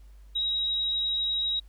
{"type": "tone", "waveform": "sine", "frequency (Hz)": 3822, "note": "A#7", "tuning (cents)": 43, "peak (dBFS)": -25, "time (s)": [0.35, 1.6], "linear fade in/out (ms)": 10, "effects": ["added 50 Hz sine -47 dBFS peak until 1.68 s", "pink hiss -67 dBFS RMS until 1.68 s"]}